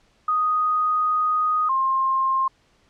sine tone pair in turn, 1244.5 / 1060.7 Hz, D#6 / C6, 0 / +23 cents, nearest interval minor third, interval 277 cents, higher first, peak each -18 dBFS, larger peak neither, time 0.28-1.69 / 1.69-2.48 s, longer first, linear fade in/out 5 ms, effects pink hiss -61 dBFS RMS until 2.89 s + low-pass 6000 Hz 12 dB/octave

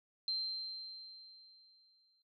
sine tone with exponential decay, 4135 Hz, C8, 21 cents flat, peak -32 dBFS, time 0.28-2.22 s, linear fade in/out 1 ms, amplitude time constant 420 ms, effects noise-tail reverb RT60 0.1 s tail -19 dB re dry

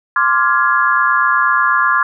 sine chord, D half-diminished seventh, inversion third, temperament equal with one note detuned, 1046.5 / 1174.7 / 1396.9 / 1672.8 Hz, C6 / D6 / F6 / Ab6, 0 / 0 / 0 / +12 cents, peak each -16 dBFS, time 0.16-2.03 s, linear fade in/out 2 ms, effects none

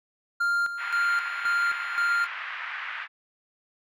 triangle tone with tremolo, 1396.9 Hz, F6, in tune, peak -20 dBFS, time 0.4-2.27 s, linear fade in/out 10 ms, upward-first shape square, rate 1.9 Hz, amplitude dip 65%
pink band-pass noise, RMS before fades -35 dBFS, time 0.77-3.08 s, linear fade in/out 50 ms, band 1300 to 2300 Hz, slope 24 dB/octave
effects none

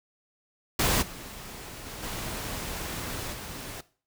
pink noise with level steps, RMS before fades -24 / -42 / -40 / -35 / -39 dBFS, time 0.79-3.81 s, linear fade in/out 5 ms, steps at 1.01 / 1.85 / 2.02 / 3.32 s, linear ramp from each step 20 ms, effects noise-tail reverb RT60 0.4 s tail -18 dB re dry

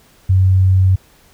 sine tone, 94 Hz, F#2, 28 cents sharp, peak -8 dBFS, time 0.29-0.96 s, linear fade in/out 10 ms, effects pink hiss -50 dBFS RMS until 1.33 s

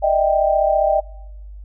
sine tone cluster, 604 / 639 / 784 Hz, D5 / D#5 / G5, +48 / +46 / 0 cents, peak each -18 dBFS, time 0.02-1.01 s, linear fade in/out 20 ms, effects noise-tail reverb RT60 1.0 s tail -23 dB re dry + added 50 Hz sine -33 dBFS peak until 1.64 s

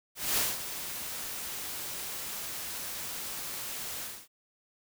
white noise with ADSR envelope, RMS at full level -27 dBFS, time 0.15-4.28 s, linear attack 220 ms, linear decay 200 ms, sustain -11 dB, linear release 260 ms, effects none

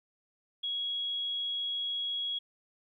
sine tone, 3322 Hz, G#7, in tune, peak -31 dBFS, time 0.63-2.39 s, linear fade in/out 10 ms, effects 12-bit

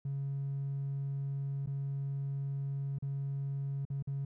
triangle tone with dropouts, 138.59 Hz, C#3, in tune, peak -30 dBFS, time 0.05-4.25 s, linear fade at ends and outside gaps 5 ms, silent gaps 1.661-1.672 / 2.986-3.024 / 3.852-3.901 / 4.025-4.073 s, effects tanh soft clip ceiling -30 dBFS

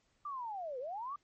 sine linear two-way sweep, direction down then up, 1200 to 480.7 to 1200 Hz, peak -38 dBFS, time 0.25-1.16 s, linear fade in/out 5 ms, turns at 0.79 s, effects pink hiss -75 dBFS RMS until 1.23 s + MP3 32 kbps

